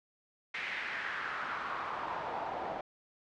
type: noise with band-pass filter sweep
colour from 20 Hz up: pink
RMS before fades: -38 dBFS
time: 0.54-2.81 s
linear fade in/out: 5 ms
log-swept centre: 2200 to 670 Hz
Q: 2.8
effects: low-pass 4000 Hz 12 dB/octave